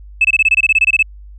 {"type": "tone bursts", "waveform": "sine", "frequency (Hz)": 2610, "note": "E7", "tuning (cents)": -18, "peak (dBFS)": -6, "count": 14, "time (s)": [0.21, 1.027], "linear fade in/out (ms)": 5, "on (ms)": 37, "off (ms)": 23, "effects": ["tanh soft clip ceiling -3 dBFS", "added 50 Hz sine -33 dBFS peak until 1.38 s"]}